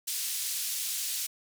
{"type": "band-pass noise", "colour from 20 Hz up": "white", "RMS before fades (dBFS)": -33, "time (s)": [0.07, 1.27], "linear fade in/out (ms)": 10, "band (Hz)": [3400, 13000], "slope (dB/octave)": 12, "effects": []}